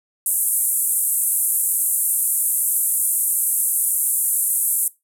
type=band-pass noise; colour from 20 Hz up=white; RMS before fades=-20 dBFS; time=0.26-4.88 s; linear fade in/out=2 ms; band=8400 to 13000 Hz; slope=48 dB/octave; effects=noise-tail reverb RT60 0.2 s tail -19 dB re dry